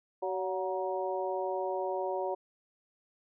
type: harmonic tone with a mistuned harmonic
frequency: 188.4 Hz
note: F#3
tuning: 32 cents sharp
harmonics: 2 / 3 / 4 / 5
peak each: -35 / -35 / -37 / -38 dBFS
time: 0.22-2.35 s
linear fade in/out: 10 ms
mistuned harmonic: 4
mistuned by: -49 cents
effects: none